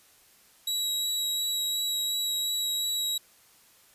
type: tone with vibrato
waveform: sawtooth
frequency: 3874 Hz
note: B7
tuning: 34 cents flat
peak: -24 dBFS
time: 0.67-3.18 s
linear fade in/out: 5 ms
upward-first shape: sine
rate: 2.8 Hz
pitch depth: 13 cents each way
effects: white hiss -59 dBFS RMS until 3.94 s + resampled to 32000 Hz